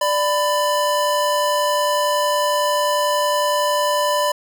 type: tone pair together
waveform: square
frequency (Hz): 589.8 / 1000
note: D5 / B5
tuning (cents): +7 / +21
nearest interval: major sixth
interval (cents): 914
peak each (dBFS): -20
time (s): 0.01-4.32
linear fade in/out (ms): 5
effects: none